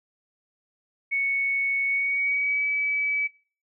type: tone with pitch glide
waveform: sine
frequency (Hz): 2217 to 2290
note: C#7 to D7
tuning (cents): 0 to -44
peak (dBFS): -22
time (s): 1.11-3.28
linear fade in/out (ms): 20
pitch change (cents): +56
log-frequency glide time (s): 1.86-2.66
effects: noise-tail reverb RT60 0.4 s tail -20 dB re dry